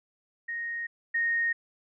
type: tone pair in turn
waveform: sine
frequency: 1864.7 / 1857 Hz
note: A#6 / A#6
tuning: 0 / -7 cents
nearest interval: unison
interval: 7 cents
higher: first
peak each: -31 / -24 dBFS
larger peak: second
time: 0.48-0.87 / 1.14-1.53 s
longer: neither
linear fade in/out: 10 ms
effects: none

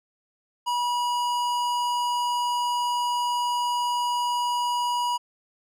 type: tone with tanh clipping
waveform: sine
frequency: 969 Hz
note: B5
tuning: 33 cents flat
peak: -25 dBFS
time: 0.66-5.18 s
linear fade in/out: 20 ms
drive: 18 dB
effects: none

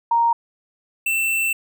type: tone pair in turn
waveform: sine / square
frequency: 932.3 / 2678 Hz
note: A#5 / E7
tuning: 0 / +27 cents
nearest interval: octave + tritone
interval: 1827 cents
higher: second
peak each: -14 / -19 dBFS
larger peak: first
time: 0.11-0.33 / 1.06-1.53 s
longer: second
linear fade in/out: 5 ms
effects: none

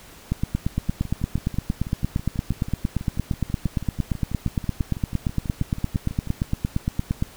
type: two click trains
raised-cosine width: 5 ms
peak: -19 / -9 dBFS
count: 34 / 61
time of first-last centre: 0.89-6.273 / 0.32-7.224 s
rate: 6.13 / 8.69 Hz
effects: pink hiss -46 dBFS RMS until 7.36 s

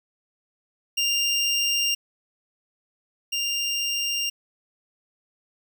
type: tone pair in turn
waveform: 25% pulse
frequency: 2794 / 2794 Hz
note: F7 / F7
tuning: 0 / 0 cents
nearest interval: unison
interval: 0 cents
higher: neither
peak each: -17 / -20 dBFS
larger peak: first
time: 0.97-1.95 / 3.32-4.3 s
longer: neither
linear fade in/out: 10 ms
effects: none

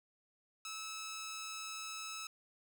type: tone with amplitude modulation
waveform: 10% pulse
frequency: 1301 Hz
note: E6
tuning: 23 cents flat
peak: -33 dBFS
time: 0.65-2.27 s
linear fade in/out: 2 ms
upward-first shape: sine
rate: 200 Hz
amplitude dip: 30%
effects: none

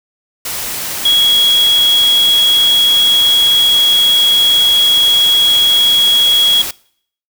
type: tone in noise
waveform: sine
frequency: 3322 Hz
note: G#7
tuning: in tune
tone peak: -7 dBFS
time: 1.05-6.62 s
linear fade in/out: 5 ms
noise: white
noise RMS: -21 dBFS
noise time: 0.45-6.71 s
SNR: +11 dB
effects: noise-tail reverb RT60 0.6 s tail -22 dB re dry

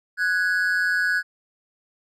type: tone pair together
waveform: triangle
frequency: 1480 / 1661.2 Hz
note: F#6 / G#6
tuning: 0 / 0 cents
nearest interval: major second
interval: 200 cents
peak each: -20 / -21 dBFS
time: 0.17-1.23 s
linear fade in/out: 50 ms
effects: none

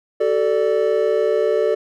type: chord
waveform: triangle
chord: D major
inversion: first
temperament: equal with one note detuned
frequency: 379.7 / 440 / 587.3 Hz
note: F#4 / A4 / D5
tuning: +45 / 0 / 0 cents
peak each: -20 / -16 / -18 dBFS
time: 0.2-1.75 s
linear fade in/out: 10 ms
effects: none

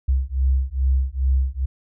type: beating tone pair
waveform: sine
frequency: 64.8 / 67.2 Hz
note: C2 / C2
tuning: -16 / +47 cents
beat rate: 2.4 Hz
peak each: -20 dBFS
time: 0.08-1.66 s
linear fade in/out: 10 ms
effects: none

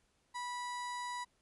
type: tone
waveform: 35% pulse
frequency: 980 Hz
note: B5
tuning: 14 cents flat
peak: -37 dBFS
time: 0.34-1.25 s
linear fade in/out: 20 ms
effects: pink hiss -75 dBFS RMS until 1.41 s + resampled to 24000 Hz

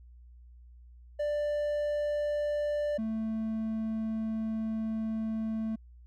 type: tone pair in turn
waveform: triangle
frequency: 590 / 221 Hz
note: D5 / A3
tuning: +8 / +8 cents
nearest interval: octave + perfect fourth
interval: 1700 cents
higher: first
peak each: -26 / -28 dBFS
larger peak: first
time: 1.19-2.98 / 2.98-5.76 s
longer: second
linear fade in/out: 10 ms
effects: added 60 Hz sine -50 dBFS peak until 6.06 s

